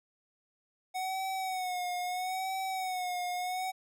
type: tone with vibrato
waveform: square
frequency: 740 Hz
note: F#5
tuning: in tune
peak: -33 dBFS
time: 0.94-3.72 s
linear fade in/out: 20 ms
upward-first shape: sine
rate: 0.76 Hz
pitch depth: 57 cents each way
effects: none